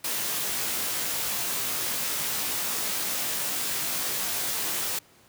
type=noise with comb filter; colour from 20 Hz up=white; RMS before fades=-29 dBFS; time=0.04-4.99 s; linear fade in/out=5 ms; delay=18 ms; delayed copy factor=-0.75; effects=pink hiss -57 dBFS RMS until 5.28 s + high-pass 100 Hz 12 dB/octave